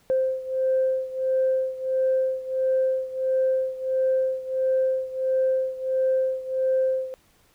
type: beating tone pair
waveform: sine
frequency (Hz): 522 / 523.5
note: C5 / C5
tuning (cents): -4 / +1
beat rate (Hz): 1.5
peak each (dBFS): -22 / -25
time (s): 0.1-7.14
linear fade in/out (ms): 0
effects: tanh soft clip ceiling -14 dBFS + pink hiss -61 dBFS RMS until 7.54 s